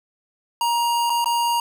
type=tone with dropouts; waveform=square; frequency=943 Hz; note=A#5; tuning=20 cents sharp; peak=-19 dBFS; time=0.61-1.6 s; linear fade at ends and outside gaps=2 ms; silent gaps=1.097-1.101 / 1.244-1.258 s; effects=none